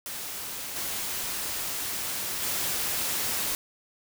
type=noise with level steps; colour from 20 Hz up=white; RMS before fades=-36 / -32 / -29 dBFS; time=0.06-3.55 s; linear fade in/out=0 ms; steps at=0.76 / 2.42 s; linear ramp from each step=2 ms; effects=none